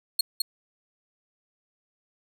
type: tone with echo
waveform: sawtooth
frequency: 4294 Hz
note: C8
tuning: 44 cents sharp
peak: -16 dBFS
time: 0.19-0.21 s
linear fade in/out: 5 ms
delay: 210 ms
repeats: 1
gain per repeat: -3 dB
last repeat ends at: 0.42 s
effects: none